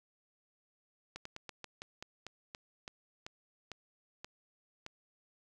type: slowing click train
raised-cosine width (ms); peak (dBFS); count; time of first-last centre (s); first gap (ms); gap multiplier
0.2; -26; 14; 1.16-4.864; 94; 1.17
effects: none